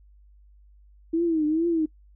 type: tone with vibrato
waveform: sine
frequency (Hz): 321.4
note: E4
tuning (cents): -44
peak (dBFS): -20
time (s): 1.13-1.86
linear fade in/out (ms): 10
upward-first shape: triangle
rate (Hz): 2.3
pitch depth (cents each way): 130
effects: noise-tail reverb RT60 0.1 s tail -23 dB re dry + added 50 Hz sine -51 dBFS peak until 2.15 s